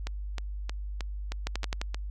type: two click trains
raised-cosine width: 0.2 ms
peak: -14 / -18 dBFS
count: 5 / 7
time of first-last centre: 1.47-1.815 / 0.07-1.945 s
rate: 11.6 / 3.2 Hz
effects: added 50 Hz sine -33 dBFS peak until 2.1 s